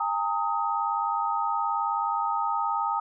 sine tone cluster, 810 / 909 / 1258 Hz, G#5 / A#5 / D#6, -43 / -44 / +19 cents, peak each -30 / -28 / -28 dBFS, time 0-3 s, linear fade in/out 5 ms, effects none

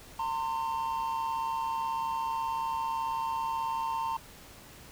triangle tone pair together, 908.3 / 1046.5 Hz, A#5 / C6, -45 / 0 cents, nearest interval major second, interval 245 cents, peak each -29 / -33 dBFS, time 0.19-4.17 s, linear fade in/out 5 ms, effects pink hiss -51 dBFS RMS until 4.91 s

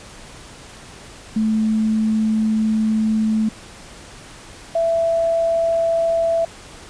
sine tone pair in turn, 218.4 / 664.7 Hz, A3 / E5, -13 / +14 cents, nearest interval octave + perfect fifth, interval 1927 cents, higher second, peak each -15 dBFS, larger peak neither, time 1.36-3.49 / 4.75-6.45 s, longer first, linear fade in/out 5 ms, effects pink hiss -40 dBFS RMS until 6.89 s + resampled to 22050 Hz

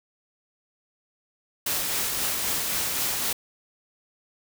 white noise with tremolo, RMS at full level -26 dBFS, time 1.66-3.33 s, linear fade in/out 5 ms, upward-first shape sine, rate 3.8 Hz, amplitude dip 25%, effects none

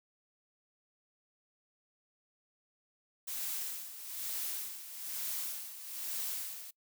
blue noise with tremolo, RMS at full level -37 dBFS, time 3.27-6.71 s, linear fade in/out 10 ms, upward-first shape sine, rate 1.1 Hz, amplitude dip 70%, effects noise-tail reverb RT60 0.1 s tail -23 dB re dry

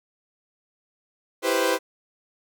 sawtooth chord, C major seventh, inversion first, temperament equal, 329.6 / 392 / 493.9 / 523.3 Hz, E4 / G4 / B4 / C5, 0 / 0 / 0 / 0 cents, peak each -24 / -23 / -21 / -21 dBFS, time 1.42-1.79 s, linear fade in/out 50 ms, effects none

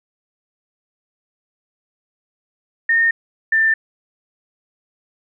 sine tone pair in turn, 1832 / 1784 Hz, A#6 / A6, -31 / +23 cents, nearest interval unison, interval 46 cents, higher first, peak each -12 dBFS, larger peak neither, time 2.89-3.11 / 3.52-3.74 s, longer neither, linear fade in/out 5 ms, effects none

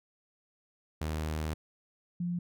sawtooth / sine tone pair in turn, 77.78 / 174.97 Hz, D#2 / F3, 0 / +4 cents, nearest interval octave + major second, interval 1404 cents, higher second, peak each -28 / -30 dBFS, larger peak first, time 1.01-1.54 / 2.2-2.39 s, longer first, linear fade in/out 5 ms, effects none

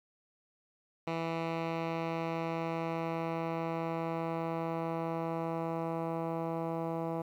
10% pulse tone with low-pass filter sweep, 164.81 Hz, E3, in tune, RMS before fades -35 dBFS, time 1.07-7.22 s, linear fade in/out 5 ms, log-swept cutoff 2900 to 910 Hz, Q 0.9, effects 10-bit

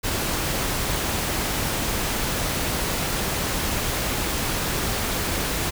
pink noise, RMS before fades -25 dBFS, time 0.03-5.71 s, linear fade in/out 20 ms, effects none

